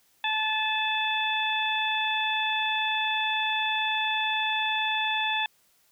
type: harmonic tone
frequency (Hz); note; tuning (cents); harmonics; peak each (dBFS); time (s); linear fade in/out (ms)
869; A5; -22; 1 / 2 / 3 / 4; -29 / -31 / -30 / -30; 0.24-5.46; 2
effects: white hiss -65 dBFS RMS until 5.91 s